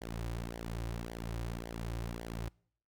sawtooth tone with flanger, 57.4 Hz, A#1, 26 cents flat, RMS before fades -40 dBFS, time 0.01-2.49 s, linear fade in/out 10 ms, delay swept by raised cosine 0.76 to 4.66 ms, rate 1.8 Hz, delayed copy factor -0.75, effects noise-tail reverb RT60 0.6 s tail -26 dB re dry

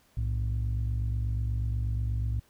sine tone pair together, 61.74 / 110 Hz, B1 / A2, 0 / 0 cents, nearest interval minor seventh, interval 1000 cents, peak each -27 / -28 dBFS, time 0.17-2.4 s, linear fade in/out 5 ms, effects tanh soft clip ceiling -23 dBFS + pink hiss -64 dBFS RMS until 2.49 s

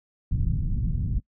pink low-pass noise, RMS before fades -25 dBFS, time 0.31-1.2 s, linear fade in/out 10 ms, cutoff 170 Hz, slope 24 dB/octave, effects noise-tail reverb RT60 0.1 s tail -23 dB re dry

